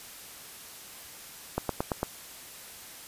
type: click train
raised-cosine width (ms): 1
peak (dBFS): -13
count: 5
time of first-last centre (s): 1.58-2.03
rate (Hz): 8.88
effects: white hiss -46 dBFS RMS until 3.07 s + resampled to 32000 Hz